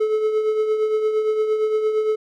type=tone with tremolo; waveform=triangle; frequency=432.2 Hz; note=A4; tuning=31 cents flat; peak=-13 dBFS; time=0-2.16 s; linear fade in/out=10 ms; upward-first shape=triangle; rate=8.7 Hz; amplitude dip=55%; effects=none